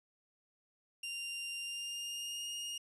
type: tone with pitch glide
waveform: sawtooth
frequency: 2785 to 2848 Hz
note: F7 to F7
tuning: -5 to +33 cents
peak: -36 dBFS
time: 1.03-2.78 s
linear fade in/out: 5 ms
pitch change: +38 cents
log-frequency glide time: 1.58-2.47 s
effects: resampled to 24000 Hz